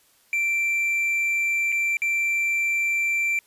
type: tone with dropouts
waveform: triangle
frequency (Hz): 2349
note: D7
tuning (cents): 0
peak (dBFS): -19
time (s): 0.33-3.39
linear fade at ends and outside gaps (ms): 1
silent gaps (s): 1.72-1.724 / 1.97-2.019
effects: white hiss -60 dBFS RMS until 3.46 s + resampled to 32000 Hz